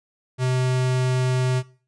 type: tone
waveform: square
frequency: 127.9 Hz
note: C3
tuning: 39 cents flat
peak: -20 dBFS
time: 0.38-1.63 s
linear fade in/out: 50 ms
effects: noise-tail reverb RT60 0.4 s tail -19 dB re dry + resampled to 22050 Hz